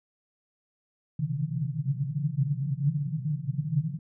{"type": "band-pass noise", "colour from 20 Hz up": "white", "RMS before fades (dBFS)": -29, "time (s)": [1.19, 3.99], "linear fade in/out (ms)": 5, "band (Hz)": [130, 160], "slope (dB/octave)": 96, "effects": []}